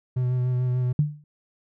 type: tone with vibrato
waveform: triangle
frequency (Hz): 125.6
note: B2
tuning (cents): +30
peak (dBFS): -19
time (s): 0.16-0.93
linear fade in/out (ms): 10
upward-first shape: sine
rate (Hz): 6.8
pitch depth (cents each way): 19
type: tone with exponential decay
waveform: sine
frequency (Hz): 148.8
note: D3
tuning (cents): +23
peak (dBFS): -14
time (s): 0.99-1.24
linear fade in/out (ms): 2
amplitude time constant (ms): 54
effects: none